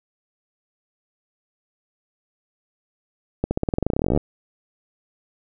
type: accelerating click train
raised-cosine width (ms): 2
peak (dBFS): -7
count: 23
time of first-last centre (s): 3.44-4.175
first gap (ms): 70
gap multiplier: 0.92
effects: none